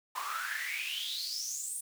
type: noise with high-pass filter sweep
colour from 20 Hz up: pink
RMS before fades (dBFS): -37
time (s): 0.15-1.81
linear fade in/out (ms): 10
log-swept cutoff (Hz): 1000 to 9400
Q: 9.1
effects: none